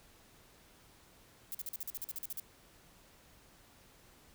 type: noise bursts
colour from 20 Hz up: violet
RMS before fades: -40 dBFS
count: 13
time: 1.52-2.398 s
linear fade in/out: 0 ms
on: 26 ms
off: 45 ms
effects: pink hiss -62 dBFS RMS until 4.34 s